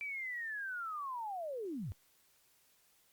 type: linear sweep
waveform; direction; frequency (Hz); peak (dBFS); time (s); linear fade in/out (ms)
sine; down; 2342 to 77.78; -38; 0.01-1.92; 0
effects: white hiss -70 dBFS RMS until 3.12 s + Opus 48 kbps